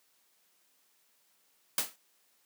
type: noise with exponential decay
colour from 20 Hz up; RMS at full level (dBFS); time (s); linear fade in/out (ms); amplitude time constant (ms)
white; -25; 1.78-1.96; 2; 37
effects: white hiss -70 dBFS RMS until 2.45 s + high-pass 200 Hz 12 dB/octave